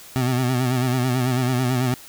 25% pulse tone with vibrato, 126.6 Hz, B2, 43 cents sharp, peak -15 dBFS, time 0.16-1.94 s, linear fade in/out 0 ms, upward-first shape sine, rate 9.1 Hz, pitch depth 66 cents each way, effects white hiss -43 dBFS RMS until 2.08 s

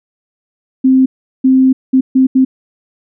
sine tone bursts at uneven times, 261.6 Hz, C4, in tune, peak -5 dBFS, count 5, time 0.84-1.06 / 1.44-1.73 / 1.93-2.01 / 2.15-2.27 / 2.35-2.45 s, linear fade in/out 10 ms, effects none

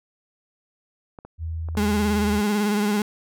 clicks, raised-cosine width 1 ms, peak -26 dBFS, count 4, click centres 1.188 / 1.25 / 1.687 / 1.752 s
sine tone with pitch glide, 81.4 to 78.36 Hz, E2 to D#2, -21 to +13 cents, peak -26 dBFS, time 1.38-2.42 s, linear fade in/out 50 ms, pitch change -66 cents, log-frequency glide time 1.84-2.13 s
35% pulse tone with vibrato, 207.7 Hz, G#3, in tune, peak -18 dBFS, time 1.77-3.02 s, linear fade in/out 2 ms, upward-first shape sine, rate 18 Hz, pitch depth 43 cents each way
effects none

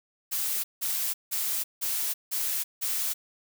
blue noise bursts, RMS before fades -29 dBFS, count 6, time 0.31-3.14 s, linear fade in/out 20 ms, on 330 ms, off 170 ms, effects none

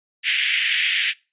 white band-pass noise, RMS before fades -21 dBFS, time 0.23-1.14 s, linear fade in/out 50 ms, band 1800 to 3300 Hz, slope 48 dB/octave, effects noise-tail reverb RT60 0.3 s tail -24 dB re dry + resampled to 8000 Hz

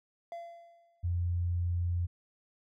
triangle tone with exponential decay, 682 Hz, F5, 41 cents flat, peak -35 dBFS, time 0.32-1.15 s, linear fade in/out 1 ms, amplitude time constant 180 ms
sine tone, 87.31 Hz, F2, in tune, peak -28 dBFS, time 1.03-2.07 s, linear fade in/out 20 ms
effects none

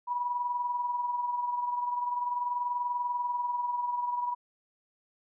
sine tone pair together, 972.6 / 993 Hz, B5 / B5, -27 / +9 cents, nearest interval unison, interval 36 cents, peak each -29 / -38 dBFS, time 0.07-4.35 s, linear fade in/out 20 ms, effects none

